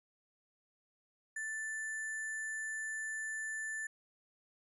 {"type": "tone with sample-and-hold", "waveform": "sine", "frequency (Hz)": 1760, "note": "A6", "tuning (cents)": 0, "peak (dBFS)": -37, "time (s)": [1.36, 3.87], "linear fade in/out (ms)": 5, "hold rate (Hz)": 8820, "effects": ["resampled to 32000 Hz"]}